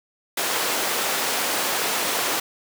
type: high-pass noise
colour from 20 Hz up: pink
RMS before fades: -24 dBFS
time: 0.37-2.4 s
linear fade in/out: 5 ms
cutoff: 450 Hz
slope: 12 dB/octave
effects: none